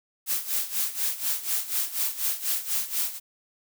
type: noise with tremolo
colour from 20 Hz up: blue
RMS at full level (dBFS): -25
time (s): 0.26-3.2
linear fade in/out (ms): 50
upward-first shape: sine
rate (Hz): 4.1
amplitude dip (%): 80
effects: none